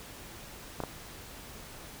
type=clicks; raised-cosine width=1 ms; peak=-19 dBFS; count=2; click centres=0.803 / 0.837 s; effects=pink hiss -47 dBFS RMS until 2 s